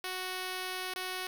5% pulse tone with dropouts, 370 Hz, F#4, in tune, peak -24 dBFS, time 0.04-1.27 s, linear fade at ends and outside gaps 2 ms, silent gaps 0.938-0.959 s, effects 9-bit

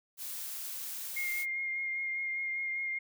blue noise, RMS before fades -40 dBFS, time 0.17-1.46 s, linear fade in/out 50 ms
sine tone with vibrato, 2128 Hz, C7, 29 cents sharp, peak -32 dBFS, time 1.16-2.99 s, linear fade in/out 10 ms, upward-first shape sine, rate 5 Hz, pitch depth 17 cents each way
effects none

